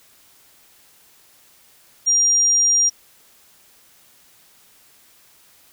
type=tone; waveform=sine; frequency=5700 Hz; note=F8; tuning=34 cents sharp; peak=-13 dBFS; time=2.06-2.9 s; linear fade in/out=20 ms; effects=white hiss -53 dBFS RMS until 5.72 s